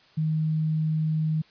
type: tone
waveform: sine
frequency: 156.7 Hz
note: D#3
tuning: 13 cents sharp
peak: -22 dBFS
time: 0.17-1.42 s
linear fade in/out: 10 ms
effects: white hiss -57 dBFS RMS until 1.5 s + resampled to 11025 Hz